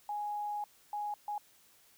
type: tone bursts at uneven times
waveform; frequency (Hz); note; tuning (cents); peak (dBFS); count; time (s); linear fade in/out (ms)
sine; 830.6; G#5; 0; -34; 3; 0.09-0.64 / 0.93-1.14 / 1.28-1.38; 2
effects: white hiss -64 dBFS RMS until 1.97 s